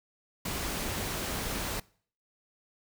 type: noise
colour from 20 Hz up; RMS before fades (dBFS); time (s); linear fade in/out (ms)
pink; -34; 0.45-1.8; 5
effects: noise-tail reverb RT60 0.5 s tail -23 dB re dry